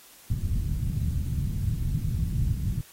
white low-pass noise, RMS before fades -27 dBFS, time 0.3-2.81 s, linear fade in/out 5 ms, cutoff 140 Hz, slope 24 dB/octave, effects white hiss -52 dBFS RMS until 2.92 s + AAC 48 kbps

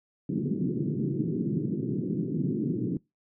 pink band-pass noise, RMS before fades -29 dBFS, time 0.29-2.97 s, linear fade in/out 2 ms, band 130 to 370 Hz, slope 48 dB/octave, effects noise-tail reverb RT60 0.2 s tail -22 dB re dry

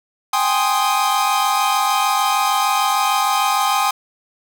45% pulse chord, Ab major seventh, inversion third, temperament equal, 784 / 830.6 / 1046.5 / 1244.5 Hz, G5 / Ab5 / C6 / Eb6, 0 / 0 / 0 / 0 cents, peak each -21 dBFS, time 0.33-3.91 s, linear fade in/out 5 ms, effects none

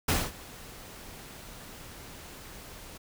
pink noise with ADSR envelope, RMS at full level -25 dBFS, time 0.08-2.98 s, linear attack 9 ms, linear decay 220 ms, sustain -21 dB, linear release 12 ms, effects none

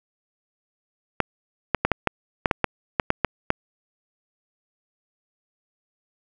clicks, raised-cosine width 0.5 ms, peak -3 dBFS, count 12, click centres 1.203 / 1.747 / 1.85 / 1.917 / 2.073 / 2.458 / 2.512 / 2.643 / 2.998 / 3.104 / 3.247 / 3.504 s, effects none

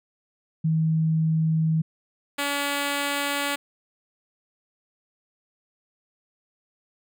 sine / 5% pulse tone pair in turn, 159.7 / 284.6 Hz, D#3 / C#4, +45 / +46 cents, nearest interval minor seventh, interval 1001 cents, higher second, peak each -19 / -13 dBFS, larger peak second, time 0.64-1.82 / 2.38-3.56 s, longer neither, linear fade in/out 10 ms, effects none

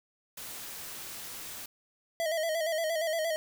white noise, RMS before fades -42 dBFS, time 0.37-1.66 s, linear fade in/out 5 ms
square tone with vibrato, 645 Hz, E5, 38 cents flat, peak -29 dBFS, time 2.2-3.36 s, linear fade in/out 0 ms, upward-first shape square, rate 8.6 Hz, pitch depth 58 cents each way
effects none

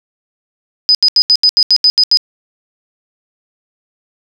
sine tone bursts, 4995 Hz, D#8, 6 cents sharp, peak -5 dBFS, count 10, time 0.89-2.172 s, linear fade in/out 0 ms, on 58 ms, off 78 ms, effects none

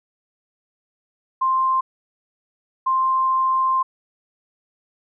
sine tone bursts at uneven times, 1049 Hz, C6, 4 cents sharp, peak -16 dBFS, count 2, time 1.41-1.81 / 2.86-3.83 s, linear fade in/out 10 ms, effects none

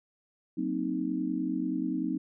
sine chord, C half-diminished seventh, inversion second, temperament equal with one note detuned, 185 / 230.5 / 261.6 / 311.1 Hz, Gb3 / Bb3 / C4 / Eb4, 0 / -19 / 0 / 0 cents, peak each -36 / -37 / -32 / -32 dBFS, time 0.57-2.18 s, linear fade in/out 10 ms, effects none

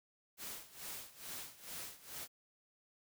white noise with tremolo, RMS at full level -45 dBFS, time 0.37-2.28 s, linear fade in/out 50 ms, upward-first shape sine, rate 2.3 Hz, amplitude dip 85%, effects none

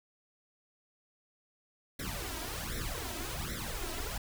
pink noise with flanger, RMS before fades -38 dBFS, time 1.99-4.18 s, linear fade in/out 5 ms, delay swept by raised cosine 0.52 to 3.12 ms, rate 1.3 Hz, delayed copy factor +1, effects none

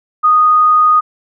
sine tone, 1239 Hz, D#6, 8 cents flat, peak -6 dBFS, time 0.23-1.01 s, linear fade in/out 20 ms, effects none

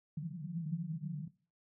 pink band-pass noise, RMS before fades -40 dBFS, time 0.17-1.28 s, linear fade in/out 5 ms, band 150 to 180 Hz, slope 96 dB/octave, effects noise-tail reverb RT60 0.4 s tail -17 dB re dry

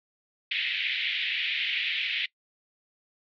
pink band-pass noise, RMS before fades -29 dBFS, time 0.51-2.26 s, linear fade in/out 5 ms, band 2000 to 3600 Hz, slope 48 dB/octave, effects noise-tail reverb RT60 0.1 s tail -22 dB re dry + MP3 64 kbps

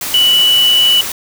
sine tone in noise, 2960 Hz, F#7, in tune, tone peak -7 dBFS, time 0.14-1.01 s, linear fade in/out 2 ms, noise white, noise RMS -21 dBFS, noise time 0.01-1.12 s, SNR +11 dB, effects none

